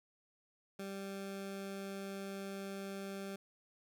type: tone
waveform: 20% pulse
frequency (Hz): 196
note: G3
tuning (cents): 0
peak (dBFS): -37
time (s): 0.79-3.36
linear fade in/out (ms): 5
effects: none